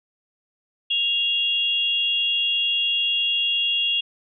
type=tone pair together; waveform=sine; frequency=2794 / 3323 Hz; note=F7 / G#7; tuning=0 / 0 cents; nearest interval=minor third; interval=300 cents; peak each=-22 dBFS; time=0.9-4.01 s; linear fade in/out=10 ms; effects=none